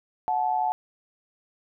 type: tone pair together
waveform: sine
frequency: 735.6 / 868 Hz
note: F#5 / A5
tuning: -10 / -24 cents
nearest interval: minor third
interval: 286 cents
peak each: -25 dBFS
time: 0.28-0.72 s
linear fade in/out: 0 ms
effects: none